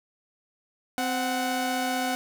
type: tone pair together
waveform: sawtooth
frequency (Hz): 258.5 / 740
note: C4 / F#5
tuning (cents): -21 / 0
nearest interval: octave + tritone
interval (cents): 1821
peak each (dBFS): -25 / -24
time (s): 0.98-2.15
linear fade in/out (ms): 0
effects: none